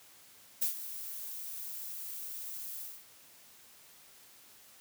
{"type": "noise with ADSR envelope", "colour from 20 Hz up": "violet", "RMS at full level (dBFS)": -29, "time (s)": [0.61, 3.05], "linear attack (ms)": 14, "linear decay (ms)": 110, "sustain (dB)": -13, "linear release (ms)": 240, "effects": ["white hiss -58 dBFS RMS until 4.8 s", "high-pass 60 Hz 12 dB/octave"]}